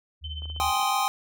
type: tone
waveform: sine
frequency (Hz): 75.4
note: D2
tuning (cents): +46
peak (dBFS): -33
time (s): 0.21-0.73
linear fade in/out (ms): 50
type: tone with tremolo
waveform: sine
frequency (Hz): 3073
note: G7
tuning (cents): -35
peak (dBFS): -33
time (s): 0.24-0.92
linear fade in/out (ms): 2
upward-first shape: triangle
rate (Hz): 16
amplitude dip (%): 90
type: clicks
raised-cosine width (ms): 1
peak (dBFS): -36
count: 11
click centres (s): 0.421 / 0.456 / 0.5 / 0.563 / 0.606 / 0.645 / 0.697 / 0.732 / 0.766 / 0.799 / 0.83
type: chord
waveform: square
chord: Ab major seventh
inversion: third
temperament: equal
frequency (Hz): 784 / 830.6 / 1046.5 / 1244.5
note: G5 / Ab5 / C6 / Eb6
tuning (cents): 0 / 0 / 0 / 0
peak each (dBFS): -28 / -30 / -29 / -30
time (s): 0.6-1.08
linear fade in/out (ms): 0
effects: none